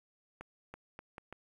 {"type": "accelerating click train", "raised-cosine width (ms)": 0.5, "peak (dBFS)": -30, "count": 5, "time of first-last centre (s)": [0.41, 1.326], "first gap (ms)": 330, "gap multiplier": 0.76, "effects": ["10-bit"]}